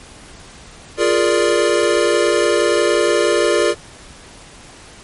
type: chord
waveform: square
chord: Bb dominant seventh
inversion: second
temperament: equal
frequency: 349.2 / 415.3 / 466.2 / 587.3 Hz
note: F4 / Ab4 / Bb4 / D5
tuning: 0 / 0 / 0 / 0 cents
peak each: -19 dBFS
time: 0.97-3.75 s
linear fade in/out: 50 ms
effects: pink hiss -40 dBFS RMS until 5.03 s + MP3 48 kbps